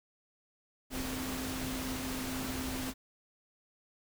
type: tone in noise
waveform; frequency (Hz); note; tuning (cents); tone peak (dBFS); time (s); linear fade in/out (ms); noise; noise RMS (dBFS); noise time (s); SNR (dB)
sine; 259.5; C4; -14; -38; 0.9-2.94; 50; pink; -39; 0.9-2.94; -2
effects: none